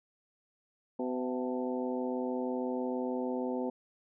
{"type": "harmonic tone with a mistuned harmonic", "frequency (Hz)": 126.3, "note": "B2", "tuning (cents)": 39, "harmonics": [2, 3, 4, 5, 6, 7], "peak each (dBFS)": [-34, -38, -37, -44, -47, -43], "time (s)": [0.99, 3.7], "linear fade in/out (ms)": 5, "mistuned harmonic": 5, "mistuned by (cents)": 77, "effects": []}